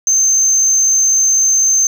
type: tone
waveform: sine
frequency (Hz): 6272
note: G8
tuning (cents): 0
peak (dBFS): -7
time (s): 0.07-1.87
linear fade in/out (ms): 2
effects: tanh soft clip ceiling -7 dBFS + 7-bit